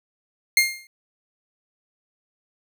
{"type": "tone with exponential decay", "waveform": "sawtooth", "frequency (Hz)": 2121, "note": "C7", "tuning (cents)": 23, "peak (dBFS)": -8, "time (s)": [0.57, 0.87], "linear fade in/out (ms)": 2, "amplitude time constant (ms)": 65, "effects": []}